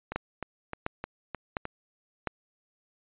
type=two click trains; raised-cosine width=0.5 ms; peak=-19 / -14 dBFS; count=6 / 4; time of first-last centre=0.12-1.654 / 0.16-2.273 s; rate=3.26 / 1.42 Hz; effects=resampled to 8000 Hz